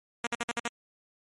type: tone bursts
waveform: 5% pulse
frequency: 236.1 Hz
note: A#3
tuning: 22 cents sharp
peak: -17 dBFS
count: 6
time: 0.24-0.679 s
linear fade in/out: 2 ms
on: 29 ms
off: 53 ms
effects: MP3 48 kbps